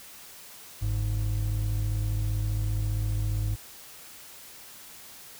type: tone pair together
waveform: triangle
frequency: 48.95 / 104 Hz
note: G1 / G#2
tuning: -2 / +3 cents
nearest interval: octave + minor second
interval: 1305 cents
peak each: -27 / -25 dBFS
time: 0.81-3.56 s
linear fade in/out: 20 ms
effects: white hiss -47 dBFS RMS until 5.39 s